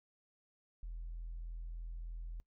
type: tone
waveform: sine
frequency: 41.67 Hz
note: E1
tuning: 19 cents sharp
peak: -40 dBFS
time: 0.83-2.4 s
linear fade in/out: 0 ms
effects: noise-tail reverb RT60 0.1 s tail -21 dB re dry + tanh soft clip ceiling -38 dBFS